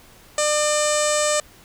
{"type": "tone with low-pass filter", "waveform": "sawtooth", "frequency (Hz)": 600, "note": "D5", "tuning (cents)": 37, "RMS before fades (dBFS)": -20, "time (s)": [0.38, 1.4], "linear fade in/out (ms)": 2, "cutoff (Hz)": 7700, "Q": 5.9, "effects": ["pink hiss -49 dBFS RMS until 1.64 s"]}